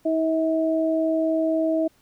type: tone pair together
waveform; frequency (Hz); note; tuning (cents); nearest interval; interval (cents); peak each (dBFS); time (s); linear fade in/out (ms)
sine; 320 / 643.7; D#4 / E5; +49 / -41; octave; 1210; -22; 0.05-1.88; 10
effects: pink hiss -61 dBFS RMS until 2.01 s